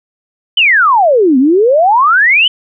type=exponential two-way sweep; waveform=sine; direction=down then up; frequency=3107 to 247.9 to 3107 Hz; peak=-5 dBFS; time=0.57-2.48 s; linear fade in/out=5 ms; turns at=1.38 s; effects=none